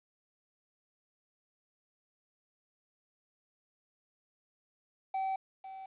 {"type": "tone with echo", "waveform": "triangle", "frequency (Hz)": 768, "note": "G5", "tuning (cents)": -36, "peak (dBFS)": -29, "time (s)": [5.14, 5.36], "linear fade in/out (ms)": 5, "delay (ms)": 500, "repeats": 1, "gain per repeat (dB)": -12, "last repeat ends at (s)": 5.86, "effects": ["resampled to 8000 Hz", "11-bit"]}